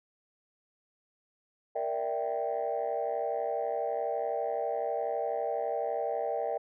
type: chord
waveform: sine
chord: E half-diminished seventh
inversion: second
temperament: equal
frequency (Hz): 466.2 / 587.3 / 659.3 / 784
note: Bb4 / D5 / E5 / G5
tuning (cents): 0 / 0 / 0 / 0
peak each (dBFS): -34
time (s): 1.75-6.58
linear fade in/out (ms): 10
effects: tanh soft clip ceiling -22 dBFS